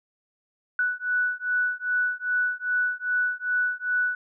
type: beating tone pair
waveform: sine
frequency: 1480 / 1482.5 Hz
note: F#6 / F#6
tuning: 0 / +3 cents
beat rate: 2.5 Hz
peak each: -26 dBFS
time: 0.79-4.15 s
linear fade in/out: 2 ms
effects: none